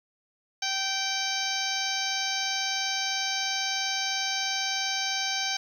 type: harmonic tone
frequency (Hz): 777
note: G5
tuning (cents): -16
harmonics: 1 / 2 / 3 / 4 / 5 / 6 / 7 / 8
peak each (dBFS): -35 / -35 / -35 / -35 / -35 / -35 / -35 / -35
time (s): 0.62-5.57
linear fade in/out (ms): 5
effects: 9-bit